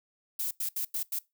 violet noise bursts at uneven times, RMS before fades -32 dBFS, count 5, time 0.39-0.51 / 0.6-0.69 / 0.76-0.85 / 0.94-1.03 / 1.12-1.19 s, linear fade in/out 5 ms, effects noise-tail reverb RT60 0.2 s tail -21 dB re dry

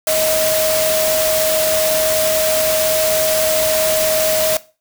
sine tone in noise, 629 Hz, D#5, 19 cents sharp, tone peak -16 dBFS, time 0.07-4.57 s, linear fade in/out 2 ms, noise white, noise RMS -19 dBFS, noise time 0.07-4.57 s, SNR 0 dB, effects noise-tail reverb RT60 0.3 s tail -17 dB re dry

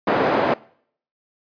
white band-pass noise, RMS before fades -19 dBFS, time 0.07-0.54 s, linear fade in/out 5 ms, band 250 to 760 Hz, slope 12 dB/octave, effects noise-tail reverb RT60 0.6 s tail -22 dB re dry + resampled to 11025 Hz

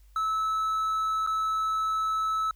triangle tone with dropouts, 1303 Hz, E6, 20 cents flat, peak -23 dBFS, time 0.16-2.51 s, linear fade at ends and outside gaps 2 ms, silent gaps 1.265-1.272 s, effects added 50 Hz sine -52 dBFS peak until 2.55 s + white hiss -68 dBFS RMS until 2.55 s

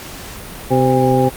harmonic tone with a mistuned harmonic, 129 Hz, C3, 24 cents flat, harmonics 1 / 2 / 3 / 4 / 6, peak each -17 / -17 / -17 / -17 / -17 dBFS, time 0.7-1.3 s, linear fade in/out 20 ms, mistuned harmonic 6, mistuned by +77 cents, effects pink hiss -32 dBFS RMS until 1.36 s + Opus 48 kbps

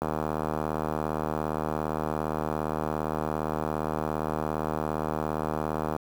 click train, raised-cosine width 1 ms, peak -14 dBFS, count 461, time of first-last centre 0.02-5.963 s, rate 77.4 Hz, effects high-pass 80 Hz 12 dB/octave + 7-bit

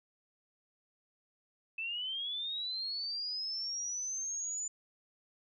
sine linear sweep, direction up, 2613 to 7040 Hz, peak -35 dBFS, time 1.78-4.68 s, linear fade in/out 5 ms, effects none

